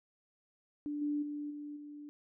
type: tone with level steps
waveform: sine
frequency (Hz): 293.7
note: D4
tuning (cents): 0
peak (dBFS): -35 / -31 / -37 / -41 / -45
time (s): 0.86-2.09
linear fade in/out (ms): 0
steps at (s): 1.01 / 1.22 / 1.5 / 1.76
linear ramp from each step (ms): 10
effects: none